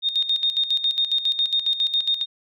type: tone with tremolo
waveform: sine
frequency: 3684 Hz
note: A#7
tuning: 21 cents flat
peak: -17 dBFS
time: 0.02-2.26 s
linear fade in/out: 50 ms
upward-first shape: square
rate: 7.3 Hz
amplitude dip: 70%
effects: none